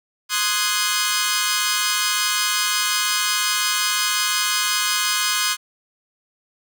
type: chord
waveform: 10% pulse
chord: Ab dominant seventh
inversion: first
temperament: equal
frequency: 1046.5 / 1244.5 / 1480 / 1661.2 Hz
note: C6 / Eb6 / Gb6 / Ab6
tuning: 0 / 0 / 0 / 0 cents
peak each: -16 dBFS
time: 0.29-5.57 s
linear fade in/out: 50 ms
effects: none